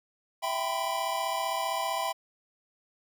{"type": "chord", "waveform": "square", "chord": "C major seventh", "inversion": "first", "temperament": "equal with one note detuned", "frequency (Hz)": [659.3, 784, 987.8, 1023.2], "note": ["E5", "G5", "B5", "C6"], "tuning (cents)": [0, 0, 0, -39], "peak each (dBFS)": [-35, -34, -35, -36], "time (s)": [0.42, 2.13], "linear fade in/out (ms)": 20, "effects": []}